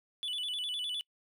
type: tone with vibrato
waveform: triangle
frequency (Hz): 3205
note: G7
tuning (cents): +38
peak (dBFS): -32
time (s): 0.23-1.01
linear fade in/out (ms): 0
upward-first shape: square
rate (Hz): 9.8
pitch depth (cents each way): 130
effects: noise-tail reverb RT60 0.1 s tail -26 dB re dry